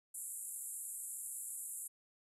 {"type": "band-pass noise", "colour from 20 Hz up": "white", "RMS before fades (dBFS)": -45, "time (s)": [0.14, 1.88], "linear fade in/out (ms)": 10, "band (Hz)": [7400, 12000], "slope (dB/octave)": 96, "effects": []}